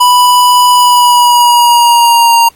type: tone with pitch glide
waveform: square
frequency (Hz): 987.8 to 932.4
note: B5 to A#5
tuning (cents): 0 to 0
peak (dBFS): -4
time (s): 0-2.49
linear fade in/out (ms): 10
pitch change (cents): -100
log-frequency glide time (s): 0.72-2.34
effects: pink hiss -46 dBFS RMS until 2.55 s + AAC 64 kbps